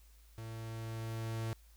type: tone with level ramp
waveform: 45% pulse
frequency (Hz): 112.6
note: A2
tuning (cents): +40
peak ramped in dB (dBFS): -43 to -35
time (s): 0.38-1.53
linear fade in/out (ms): 0
effects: added 54 Hz sine -58 dBFS peak until 1.76 s + white hiss -68 dBFS RMS until 1.76 s